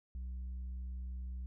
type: tone with tanh clipping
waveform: sine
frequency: 62.6 Hz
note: B1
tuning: 24 cents sharp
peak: -40 dBFS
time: 0.15-1.46 s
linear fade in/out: 0 ms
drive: 3 dB
effects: none